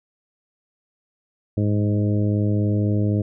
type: harmonic tone with a mistuned harmonic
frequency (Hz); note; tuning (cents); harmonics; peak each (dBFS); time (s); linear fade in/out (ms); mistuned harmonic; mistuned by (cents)
103.83; G#2; 0; 1 / 2 / 3 / 4 / 5 / 6; -19 / -24 / -26 / -32 / -33 / -36; 1.57-3.22; 5; 1; +22
effects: none